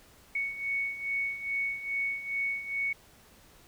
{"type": "beating tone pair", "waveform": "sine", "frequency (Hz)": [2220, 2222.4], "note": ["C#7", "C#7"], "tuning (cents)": [2, 4], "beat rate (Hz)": 2.4, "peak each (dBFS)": [-36, -31], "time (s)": [0.35, 2.93], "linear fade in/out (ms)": 5, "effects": ["pink hiss -58 dBFS RMS until 3.67 s"]}